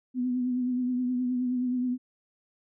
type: tone with vibrato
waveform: sine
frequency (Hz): 250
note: B3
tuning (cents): +21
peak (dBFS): -25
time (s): 0.14-1.98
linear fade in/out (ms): 50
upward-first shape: triangle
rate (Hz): 9.5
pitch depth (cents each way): 41
effects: none